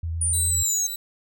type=tone with vibrato; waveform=sine; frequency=82.41 Hz; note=E2; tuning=in tune; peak=-25 dBFS; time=0.03-0.63 s; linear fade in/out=5 ms; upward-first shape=sine; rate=9.3 Hz; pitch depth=20 cents each way
type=linear sweep; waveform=sine; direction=down; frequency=9540 to 6310 Hz; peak=-21 dBFS; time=0.21-0.87 s; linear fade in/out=5 ms
type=tone with tremolo; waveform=10% pulse; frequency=3951 Hz; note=B7; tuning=in tune; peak=-21 dBFS; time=0.33-0.96 s; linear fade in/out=5 ms; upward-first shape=sine; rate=3.6 Hz; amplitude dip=35%
effects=none